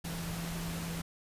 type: tone in noise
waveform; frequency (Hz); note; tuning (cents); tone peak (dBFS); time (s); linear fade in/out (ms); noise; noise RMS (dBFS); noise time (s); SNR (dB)
sine; 167.8; E3; +31; -37; 0.04-1.02; 10; pink; -41; 0.04-1.02; +1
effects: resampled to 32000 Hz